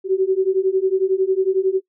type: beating tone pair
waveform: sine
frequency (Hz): 374.2 / 385.2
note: F#4 / G4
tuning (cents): +20 / -30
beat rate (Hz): 11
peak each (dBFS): -18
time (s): 0.04-1.81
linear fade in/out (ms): 50
effects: noise-tail reverb RT60 0.1 s tail -19 dB re dry